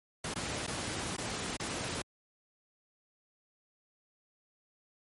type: noise with dropouts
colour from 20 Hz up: pink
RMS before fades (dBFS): -36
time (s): 0.24-2.02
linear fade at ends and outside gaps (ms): 5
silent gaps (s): 0.34-0.357 / 0.667-0.675 / 1.167-1.181 / 1.569-1.597
effects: high-pass 80 Hz 12 dB/octave + MP3 48 kbps